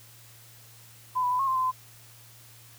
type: tone with pitch steps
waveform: sine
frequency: 1012 / 989 / 1001 / 1084 / 1048 / 1030 / 1024 Hz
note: B5 / B5 / B5 / C#6 / C6 / C6 / C6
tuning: +42 / +2 / +23 / -39 / +2 / -28 / -38 cents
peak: -23 dBFS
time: 1.15-1.717 s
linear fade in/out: 20 ms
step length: 81 ms
effects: added 115 Hz sine -54 dBFS peak until 2.78 s + white hiss -53 dBFS RMS until 2.78 s